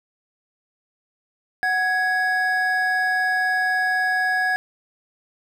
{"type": "tone pair together", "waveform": "triangle", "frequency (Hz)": [742.1, 1666], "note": ["F#5", "G#6"], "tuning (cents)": [5, 5], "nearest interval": "octave + major second", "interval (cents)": 1400, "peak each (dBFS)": [-22, -18], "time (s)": [1.63, 4.56], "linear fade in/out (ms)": 0, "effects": []}